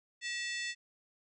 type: harmonic tone with a mistuned harmonic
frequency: 880 Hz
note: A5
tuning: in tune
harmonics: 2 / 3 / 4 / 5 / 6 / 7 / 8 / 9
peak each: -38 / -42 / -44 / -46 / -48 / -49 / -50 / -51 dBFS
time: 0.21-0.75 s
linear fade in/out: 50 ms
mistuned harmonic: 2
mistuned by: +150 cents
effects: none